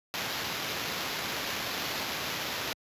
blue noise with sample-and-hold, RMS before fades -34 dBFS, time 0.14-2.73 s, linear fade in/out 0 ms, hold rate 8820 Hz, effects high-pass 80 Hz 12 dB/octave + resampled to 32000 Hz

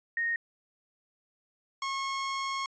sine / sawtooth tone pair in turn, 1857 / 1087.7 Hz, A#6 / C#6, -7 / -33 cents, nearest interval major sixth, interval 926 cents, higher first, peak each -27 dBFS, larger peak neither, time 0.17-0.36 / 1.82-2.66 s, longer second, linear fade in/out 2 ms, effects resampled to 16000 Hz

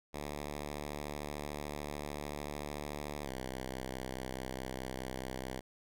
5% pulse tone with pitch glide, 73.5 to 64.73 Hz, D2 to C2, +2 to -18 cents, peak -28 dBFS, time 0.13-5.61 s, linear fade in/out 20 ms, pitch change -220 cents, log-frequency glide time 3.23-3.3 s, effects none

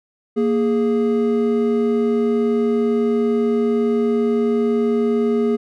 triangle tone pair together, 233.1 / 415.3 Hz, A#3 / G#4, 0 / 0 cents, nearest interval minor seventh, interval 1000 cents, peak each -16 dBFS, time 0.36-5.57 s, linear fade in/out 20 ms, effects none

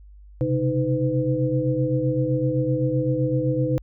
sine tone cluster, 128.5 / 136.3 / 312.5 / 503 Hz, C3 / C#3 / D#4 / B4, -31 / -29 / +8 / +32 cents, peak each -25 dBFS, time 0.41-3.78 s, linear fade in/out 0 ms, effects added 50 Hz sine -43 dBFS peak until 3.82 s

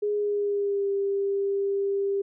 sine tone with pitch glide, 415 to 396.9 Hz, G#4 to G4, -1 to +22 cents, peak -23 dBFS, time 0.02-2.22 s, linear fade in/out 10 ms, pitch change -77 cents, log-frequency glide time 0.15-0.9 s, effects none

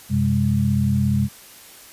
sine tone cluster, 92.1 / 128.9 / 203.6 Hz, F#2 / C3 / G#3, -7 / -26 / -34 cents, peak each -22 / -20 / -20 dBFS, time 0.09-1.29 s, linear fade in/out 50 ms, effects white hiss -44 dBFS RMS until 1.92 s + resampled to 32000 Hz

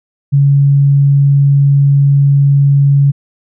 sine tone, 140.4 Hz, C#3, 22 cents sharp, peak -5 dBFS, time 0.32-3.12 s, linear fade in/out 20 ms, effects none

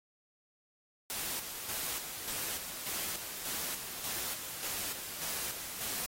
white noise with tremolo, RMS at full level -37 dBFS, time 1.1-6.06 s, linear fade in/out 0 ms, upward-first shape square, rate 1.7 Hz, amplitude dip 45%, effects AAC 48 kbps

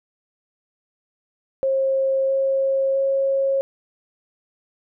sine tone with pitch steps, 536 / 539.7 / 543.5 Hz, C5 / C#5 / C#5, +42 / -46 / -34 cents, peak -17 dBFS, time 1.63-3.61 s, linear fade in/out 0 ms, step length 660 ms, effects none

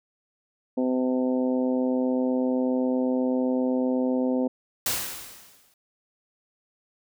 harmonic tone, 127.8 Hz, C3, 40 cents flat, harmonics 2 / 3 / 4 / 5 / 6 / 7, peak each -23 / -33 / -28 / -36 / -42 / -41 dBFS, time 0.77-4.48 s, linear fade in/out 10 ms
white noise with exponential decay, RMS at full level -24 dBFS, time 4.86-5.74 s, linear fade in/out 2 ms, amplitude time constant 190 ms
effects none

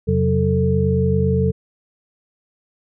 sine tone cluster, 86.3 / 133.8 / 184 / 442.9 Hz, F2 / C3 / F#3 / A4, -20 / +39 / -9 / +11 cents, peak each -20 dBFS, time 0.07-1.52 s, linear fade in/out 20 ms, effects none

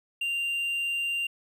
triangle tone, 2782 Hz, F7, 7 cents flat, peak -25 dBFS, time 0.21-1.27 s, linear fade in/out 5 ms, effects none

